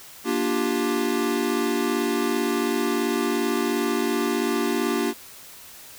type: chord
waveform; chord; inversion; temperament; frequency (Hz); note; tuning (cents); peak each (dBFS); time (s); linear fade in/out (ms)
square; G minor seventh; first; equal with one note detuned; 235.8 / 293.7 / 349.2 / 392; Bb3 / D4 / F4 / G4; +20 / 0 / 0 / 0; -28; 0.24-5.14; 50
effects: white hiss -44 dBFS RMS until 5.98 s